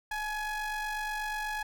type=ring-modulated tone; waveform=square; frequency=415.3 Hz; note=G#4; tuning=in tune; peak=-30 dBFS; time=0.11-1.63 s; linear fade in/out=5 ms; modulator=1270 Hz; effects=none